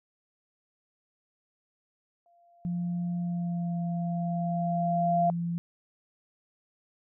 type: tone with exponential growth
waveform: sine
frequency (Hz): 691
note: F5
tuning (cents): -19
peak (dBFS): -21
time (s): 2.26-5.3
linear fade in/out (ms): 1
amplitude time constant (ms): 660
type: tone with pitch glide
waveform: sine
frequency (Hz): 174.6 to 170.61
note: F3 to F3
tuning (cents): 0 to -40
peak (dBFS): -28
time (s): 2.65-5.58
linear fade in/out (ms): 0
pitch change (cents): -40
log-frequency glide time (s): 3.19-3.8
effects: none